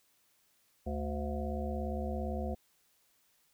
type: harmonic tone with a mistuned harmonic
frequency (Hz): 73.42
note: D2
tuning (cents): 0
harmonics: 1 / 3 / 5 / 7 / 9 / 10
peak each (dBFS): -36 / -39 / -44 / -42 / -44 / -44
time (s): 0.86-2.55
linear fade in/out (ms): 10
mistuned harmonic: 10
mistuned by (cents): -38
effects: white hiss -71 dBFS RMS until 3.53 s